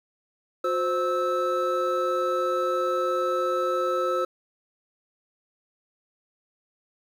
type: tone cluster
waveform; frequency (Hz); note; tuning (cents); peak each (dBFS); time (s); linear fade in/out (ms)
triangle; 361 / 522 / 1307; F#4 / C5 / E6; -43 / -4 / -15; -27 / -24 / -25; 0.64-4.25; 5
effects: 9-bit